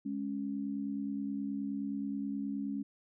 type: tone pair together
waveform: sine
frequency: 207.7 / 277.2 Hz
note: G#3 / C#4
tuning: 0 / 0 cents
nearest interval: perfect fourth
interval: 500 cents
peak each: -37 / -36 dBFS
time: 0.05-2.83 s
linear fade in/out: 10 ms
effects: none